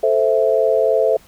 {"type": "chord", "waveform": "sine", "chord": "A minor", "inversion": "none", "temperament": "equal", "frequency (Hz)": [440, 523.3, 659.3], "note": ["A4", "C5", "E5"], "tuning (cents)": [0, 0, 0], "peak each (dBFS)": -17, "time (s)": [0.03, 1.17], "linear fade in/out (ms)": 5, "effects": ["pink hiss -49 dBFS RMS until 1.27 s"]}